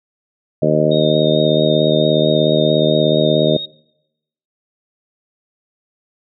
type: harmonic tone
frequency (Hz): 76.8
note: D#2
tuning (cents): -22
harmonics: 2 / 3 / 4 / 5 / 6 / 7 / 8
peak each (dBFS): -18 / -20 / -21 / -20 / -21 / -20 / -16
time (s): 0.62-3.57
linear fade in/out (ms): 5
type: tone with vibrato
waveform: sine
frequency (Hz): 3700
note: A#7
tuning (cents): -14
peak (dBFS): -23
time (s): 0.91-3.66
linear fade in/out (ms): 10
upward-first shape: sine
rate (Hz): 4.5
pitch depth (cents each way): 23
effects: noise-tail reverb RT60 0.9 s tail -25 dB re dry